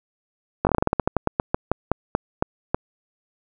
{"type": "slowing click train", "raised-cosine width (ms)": 1, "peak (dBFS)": -4, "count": 20, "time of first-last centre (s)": [0.65, 2.745], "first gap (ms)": 19, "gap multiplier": 1.17, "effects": []}